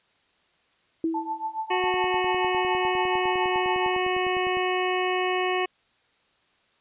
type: tone with exponential decay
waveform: sine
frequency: 326.4 Hz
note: E4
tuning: 17 cents flat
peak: -20 dBFS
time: 1.04-1.6 s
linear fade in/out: 2 ms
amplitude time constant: 120 ms
type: tone with tremolo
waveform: sine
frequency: 880 Hz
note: A5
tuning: in tune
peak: -24 dBFS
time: 1.14-3.96 s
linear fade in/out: 5 ms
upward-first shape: triangle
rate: 7.1 Hz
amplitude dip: 95%
type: harmonic tone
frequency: 367.2 Hz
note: F#4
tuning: 13 cents flat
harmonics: 1 / 2 / 3 / 5 / 6 / 7 / 8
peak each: -26 / -29 / -31 / -33 / -34 / -34 / -35 dBFS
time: 1.7-5.66 s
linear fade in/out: 10 ms
type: click train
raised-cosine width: 2 ms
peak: -26 dBFS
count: 28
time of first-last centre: 1.84-4.57 s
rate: 9.89 Hz
effects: white hiss -65 dBFS RMS until 6.8 s + resampled to 8000 Hz